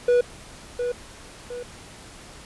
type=tone with echo; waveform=triangle; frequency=487.4 Hz; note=B4; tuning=23 cents flat; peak=-13 dBFS; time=0.08-0.21 s; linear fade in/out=5 ms; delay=710 ms; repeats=2; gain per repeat=-8 dB; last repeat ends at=1.63 s; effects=pink hiss -44 dBFS RMS until 2.45 s + resampled to 24000 Hz